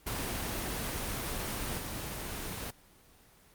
pink noise with level steps, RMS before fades -35 / -38 dBFS, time 0.06-2.71 s, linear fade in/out 10 ms, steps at 1.77 s, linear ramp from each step 20 ms, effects pink hiss -60 dBFS RMS until 3.54 s + Opus 24 kbps

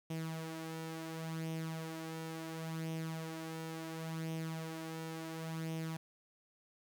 sawtooth tone with flanger, 161.6 Hz, E3, 34 cents flat, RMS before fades -42 dBFS, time 0.1-5.97 s, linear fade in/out 5 ms, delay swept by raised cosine 0.33 to 4.03 ms, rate 0.71 Hz, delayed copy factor +0.55, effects 11-bit

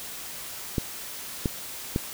clicks, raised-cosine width 3 ms, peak -11 dBFS, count 3, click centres 0.782 / 1.458 / 1.961 s, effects white hiss -38 dBFS RMS until 2.13 s

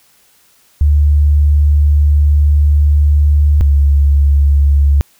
sine tone pair in turn, 73.42 / 70.96 Hz, D2 / C#2, 0 / +41 cents, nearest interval minor second, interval 59 cents, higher first, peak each -6 dBFS, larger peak neither, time 0.81-3.61 / 3.61-5.01 s, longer first, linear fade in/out 0 ms, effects white hiss -51 dBFS RMS until 5.19 s

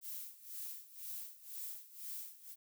violet noise with tremolo, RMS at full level -44 dBFS, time 0.01-2.56 s, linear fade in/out 50 ms, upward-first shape sine, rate 2 Hz, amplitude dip 85%, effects none

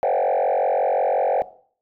sine tone with frequency modulation, 644 Hz, E5, 41 cents flat, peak -15 dBFS, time 0.03-1.42 s, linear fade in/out 0 ms, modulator 45.6 Hz, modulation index 3.4, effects noise-tail reverb RT60 0.5 s tail -17 dB re dry + tanh soft clip ceiling -15 dBFS

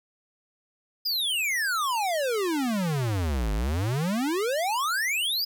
square exponential two-way sweep, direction down then up, 5060 to 49 to 5060 Hz, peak -25 dBFS, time 1.05-5.45 s, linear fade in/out 10 ms, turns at 3.53 s, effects none

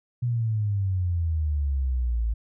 sine exponential sweep, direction down, 123.47 to 54.3 Hz, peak -22 dBFS, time 0.22-2.34 s, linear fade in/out 10 ms, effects none

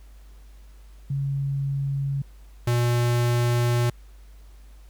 sine / square tone pair in turn, 138.59 / 120.27 Hz, C#3 / B2, 0 / -45 cents, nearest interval major second, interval 245 cents, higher first, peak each -23 / -20 dBFS, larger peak second, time 1.1-2.22 / 2.67-3.9 s, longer second, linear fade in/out 5 ms, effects added 50 Hz sine -44 dBFS peak until 4.89 s + pink hiss -60 dBFS RMS until 4.89 s

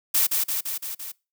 blue noise with echo, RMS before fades -20 dBFS, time 0.14-0.27 s, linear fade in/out 10 ms, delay 170 ms, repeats 5, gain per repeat -3 dB, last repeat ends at 1.12 s, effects noise-tail reverb RT60 0.3 s tail -25 dB re dry

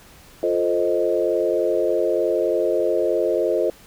sine chord, F dominant seventh, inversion none, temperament equal, 349.2 / 440 / 523.3 / 622.3 Hz, F4 / A4 / C5 / Eb5, 0 / 0 / 0 / 0 cents, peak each -23 dBFS, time 0.43-3.7 s, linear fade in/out 2 ms, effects pink hiss -48 dBFS RMS until 3.86 s

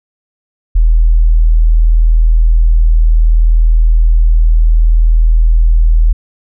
sine tone, 40.33 Hz, E1, 37 cents flat, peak -4 dBFS, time 0.75-6.13 s, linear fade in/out 10 ms, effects none

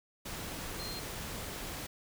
sine tone in noise, 4186 Hz, C8, in tune, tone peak -42 dBFS, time 0.79-1 s, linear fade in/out 10 ms, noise pink, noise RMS -41 dBFS, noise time 0.25-1.87 s, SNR -4 dB, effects none

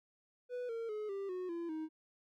triangle tone with pitch steps, 493.9 / 458.2 / 425 / 394.3 / 365.8 / 339.3 / 314.8 Hz, B4 / A#4 / G#4 / G4 / F#4 / F4 / D#4, 0 / -30 / +40 / +10 / -20 / -50 / +20 cents, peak -36 dBFS, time 0.49-1.89 s, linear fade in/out 50 ms, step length 200 ms, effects none

